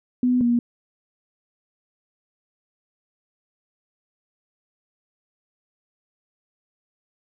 sine tone pair in turn, 249.1 / 238.9 Hz, B3 / A#3, +15 / +43 cents, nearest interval minor second, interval 72 cents, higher first, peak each -16 dBFS, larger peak neither, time 0.23-0.41 / 0.41-0.59 s, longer neither, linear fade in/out 2 ms, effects none

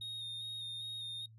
triangle tone with vibrato, 3700 Hz, A#7, 14 cents flat, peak -39 dBFS, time 0.01-1.26 s, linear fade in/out 5 ms, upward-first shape square, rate 2.5 Hz, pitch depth 17 cents each way, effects noise-tail reverb RT60 0.1 s tail -23 dB re dry + added 111 Hz sine -55 dBFS peak until 1.38 s

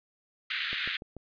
pink band-pass noise, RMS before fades -33 dBFS, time 0.5-0.97 s, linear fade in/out 5 ms, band 1500 to 4000 Hz, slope 48 dB/octave
click train, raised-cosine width 2 ms, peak -29 dBFS, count 4, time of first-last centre 0.73-1.167 s, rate 6.87 Hz
effects resampled to 11025 Hz

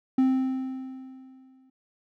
triangle tone with exponential decay, 261.5 Hz, C4, 1 cent flat, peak -15 dBFS, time 0.18-1.7 s, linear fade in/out 5 ms, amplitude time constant 330 ms, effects none

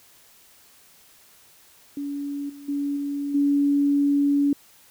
sine tone with level steps, 284.4 Hz, C#4, 45 cents sharp, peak -27 / -39 / -23 / -25 / -17 dBFS, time 1.97-4.53 s, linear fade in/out 2 ms, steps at 2.49 / 2.68 / 2.96 / 3.34 s, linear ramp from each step 10 ms, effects white hiss -54 dBFS RMS until 4.9 s

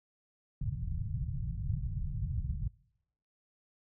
white low-pass noise, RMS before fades -35 dBFS, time 0.61-2.68 s, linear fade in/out 5 ms, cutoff 150 Hz, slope 48 dB/octave, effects noise-tail reverb RT60 0.8 s tail -24 dB re dry

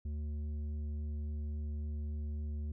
sine tone with tanh clipping, 74.7 Hz, D2, 30 cents sharp, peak -37 dBFS, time 0.05-2.72 s, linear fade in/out 5 ms, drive 8 dB, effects none

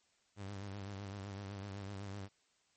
sawtooth tone with vibrato, 99.4 Hz, G2, 25 cents sharp, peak -39 dBFS, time 0.36-2.29 s, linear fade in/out 50 ms, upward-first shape sine, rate 7.9 Hz, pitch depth 58 cents each way, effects white hiss -74 dBFS RMS until 2.76 s + MP3 32 kbps

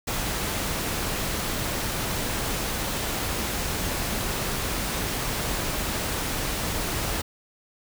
pink noise, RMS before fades -28 dBFS, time 0.07-7.22 s, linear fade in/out 10 ms, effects none

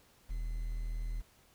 triangle tone with quantisation, 40.03 Hz, D#1, 50 cents sharp, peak -32 dBFS, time 0.29-1.22 s, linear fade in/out 20 ms, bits 10, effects pink hiss -65 dBFS RMS until 1.54 s

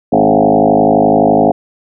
sine tone with frequency modulation, 482.6 Hz, B4, 40 cents flat, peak -6 dBFS, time 0.12-1.52 s, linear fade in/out 10 ms, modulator 51.8 Hz, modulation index 5.6, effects none

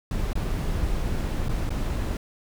brown noise with dropouts, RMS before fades -26 dBFS, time 0.11-2.17 s, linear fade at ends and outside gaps 2 ms, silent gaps 0.332-0.354 / 1.485-1.492 / 1.694-1.704 s, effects none

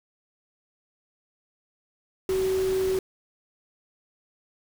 sine tone in noise, 378.2 Hz, F#4, 38 cents sharp, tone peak -22 dBFS, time 2.29-2.99 s, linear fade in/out 2 ms, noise pink, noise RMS -37 dBFS, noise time 2.29-2.99 s, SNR +12 dB, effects none

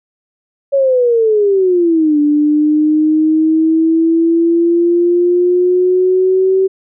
sine exponential two-way sweep, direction down then up, 561 to 293.7 to 382.9 Hz, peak -8 dBFS, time 0.72-6.68 s, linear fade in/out 20 ms, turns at 2.19 s, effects none

